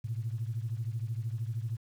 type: beating tone pair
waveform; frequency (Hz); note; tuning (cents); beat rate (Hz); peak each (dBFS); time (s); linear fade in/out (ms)
sine; 110 / 123; A2 / B2; 0 / -7; 13; -33 / -36; 0.04-1.77; 10
effects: tanh soft clip ceiling -24 dBFS + 10-bit